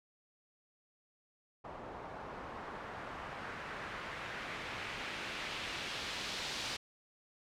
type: noise with low-pass filter sweep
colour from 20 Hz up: white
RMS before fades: -43 dBFS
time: 1.64-6.77 s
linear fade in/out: 10 ms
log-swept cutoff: 830 to 4400 Hz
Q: 1.2
effects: none